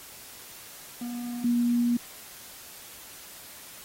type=tone pair in turn; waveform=triangle / sine; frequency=241.1 / 239.3 Hz; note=B3 / A#3; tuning=-41 / +46 cents; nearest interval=unison; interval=13 cents; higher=first; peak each=-30 / -21 dBFS; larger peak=second; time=1.01-1.44 / 1.44-1.97 s; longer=second; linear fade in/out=5 ms; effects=white hiss -46 dBFS RMS until 3.84 s + AAC 48 kbps